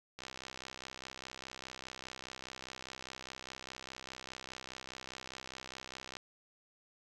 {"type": "click train", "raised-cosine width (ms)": 0.2, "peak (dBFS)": -27, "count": 389, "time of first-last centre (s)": [0.19, 6.168], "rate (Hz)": 64.9, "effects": []}